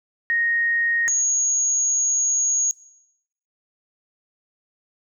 sine tone pair in turn, 1864.7 / 6645 Hz, A#6 / G#8, 0 / 0 cents, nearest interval octave + minor seventh, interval 2200 cents, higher second, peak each -18 dBFS, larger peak neither, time 0.3-1.08 / 1.08-2.71 s, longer second, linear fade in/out 0 ms, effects noise-tail reverb RT60 0.8 s tail -20 dB re dry

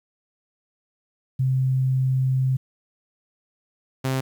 sine / sawtooth tone pair in turn, 130.81 / 131.95 Hz, C3 / C3, 0 / +15 cents, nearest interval unison, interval 15 cents, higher second, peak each -18 dBFS, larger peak neither, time 1.39-2.57 / 4.04-4.21 s, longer first, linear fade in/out 10 ms, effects 9-bit

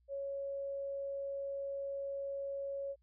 sine tone, 554.4 Hz, C#5, in tune, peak -37 dBFS, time 0.08-2.96 s, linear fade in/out 50 ms, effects added 60 Hz sine -68 dBFS peak until 3.02 s

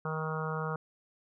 harmonic tone, 157.5 Hz, D#3, 21 cents sharp, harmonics 1 / 3 / 4 / 5 / 6 / 7 / 8 / 9, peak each -35 / -38 / -46 / -44 / -44 / -42 / -40 / -42 dBFS, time 0.05-0.76 s, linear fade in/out 2 ms, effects none

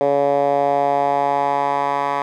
10% pulse tone with band-pass filter sweep, 141.4 Hz, C#3, 35 cents sharp, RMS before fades -18 dBFS, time 0.01-2.22 s, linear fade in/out 0 ms, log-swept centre 550 to 1100 Hz, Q 2.9, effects none

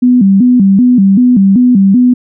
sine tone with vibrato, 220 Hz, A3, in tune, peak -3 dBFS, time 0.02-2.14 s, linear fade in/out 10 ms, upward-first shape square, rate 2.6 Hz, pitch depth 210 cents each way, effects none

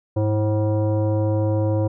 sine tone with frequency modulation, 104.1 Hz, G#2, 5 cents sharp, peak -17 dBFS, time 0.16-1.88 s, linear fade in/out 10 ms, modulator 430 Hz, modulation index 0.94, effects none

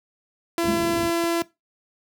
sawtooth tone, 337.5 Hz, E4, 41 cents sharp, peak -17 dBFS, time 0.58-1.42 s, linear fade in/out 0 ms
pink low-pass noise, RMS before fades -30 dBFS, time 0.63-1.08 s, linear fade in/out 10 ms, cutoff 420 Hz, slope 24 dB/octave
triangle tone with exponential decay, 212.3 Hz, G#3, 38 cents sharp, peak -21 dBFS, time 0.68-1.28 s, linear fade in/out 2 ms, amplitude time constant 130 ms
clicks, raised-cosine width 2 ms, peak -22 dBFS, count 2, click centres 1.094 / 1.238 s
effects noise-tail reverb RT60 0.2 s tail -19 dB re dry + high-pass 100 Hz 12 dB/octave

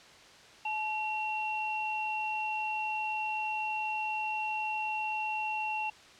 sine tone pair together, 860.5 / 2732 Hz, A5 / F7, -39 / -39 cents, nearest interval octave + minor sixth, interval 2000 cents, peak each -33 / -34 dBFS, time 0.65-5.9 s, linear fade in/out 5 ms, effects white hiss -54 dBFS RMS until 6.19 s + low-pass 5000 Hz 12 dB/octave

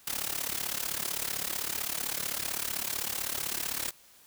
white noise with amplitude modulation, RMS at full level -30 dBFS, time 0.07-3.91 s, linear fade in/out 5 ms, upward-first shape sine, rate 35.7 Hz, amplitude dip 85%, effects white hiss -58 dBFS RMS until 4.26 s

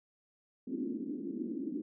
white band-pass noise, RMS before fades -38 dBFS, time 0.67-1.82 s, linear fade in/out 5 ms, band 220 to 330 Hz, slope 48 dB/octave, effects none

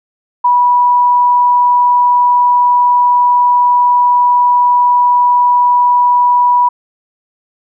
sine tone, 978 Hz, B5, 17 cents flat, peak -6 dBFS, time 0.44-6.69 s, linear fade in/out 10 ms, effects none

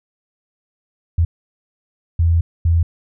sine tone bursts at uneven times, 83.7 Hz, E2, 27 cents sharp, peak -11 dBFS, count 3, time 1.18-1.25 / 2.19-2.41 / 2.65-2.83 s, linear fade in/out 5 ms, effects none

